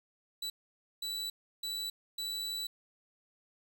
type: tone bursts at uneven times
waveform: 40% pulse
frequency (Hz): 3951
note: B7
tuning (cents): 0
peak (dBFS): -34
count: 4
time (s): 0.42-0.5 / 1.02-1.3 / 1.63-1.9 / 2.18-2.67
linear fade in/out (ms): 5
effects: 12-bit